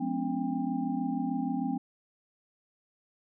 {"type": "tone cluster", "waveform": "sine", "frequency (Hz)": [177.9, 213.6, 256.9, 283.4, 798], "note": ["F3", "G#3", "C4", "C#4", "G5"], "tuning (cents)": [32, 49, -32, 38, 31], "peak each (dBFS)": [-37, -37, -31, -35, -38], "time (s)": [0, 1.78], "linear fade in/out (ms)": 10, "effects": []}